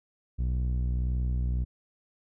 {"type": "tone with low-pass filter", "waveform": "sawtooth", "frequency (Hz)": 61.74, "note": "B1", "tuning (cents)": 0, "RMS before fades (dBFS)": -28, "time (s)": [0.38, 1.65], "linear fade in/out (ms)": 20, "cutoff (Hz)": 140, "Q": 0.68, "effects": []}